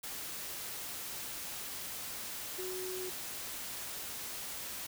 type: tone in noise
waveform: sine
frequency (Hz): 370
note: F#4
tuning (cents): 0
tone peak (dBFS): -39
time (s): 2.58-3.1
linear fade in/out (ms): 10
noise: white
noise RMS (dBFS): -42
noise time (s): 0.03-4.87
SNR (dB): 0
effects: none